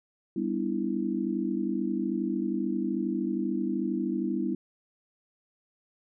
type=chord; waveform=sine; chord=E minor seventh; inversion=first; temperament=just; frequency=197.78 / 247.2 / 296.7 / 329.6 Hz; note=G3 / B3 / D4 / E4; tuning=+16 / +2 / +18 / 0 cents; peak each=-32 / -32 / -34 / -31 dBFS; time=0.36-4.55 s; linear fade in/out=5 ms; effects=none